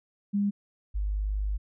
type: tone pair in turn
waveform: sine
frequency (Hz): 202.4 / 50.74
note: G#3 / G#1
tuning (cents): -44 / -40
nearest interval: 2 octaves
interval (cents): 2396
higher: first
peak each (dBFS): -23 / -26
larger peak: first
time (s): 0.33-0.51 / 0.94-1.58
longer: second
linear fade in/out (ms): 20
effects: none